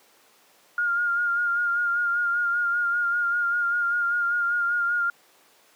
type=tone with vibrato; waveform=sine; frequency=1412 Hz; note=F6; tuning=19 cents sharp; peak=-21 dBFS; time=0.78-5.1 s; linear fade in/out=2 ms; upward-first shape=sine; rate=5.1 Hz; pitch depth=30 cents each way; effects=pink hiss -57 dBFS RMS until 5.75 s + high-pass 400 Hz 12 dB/octave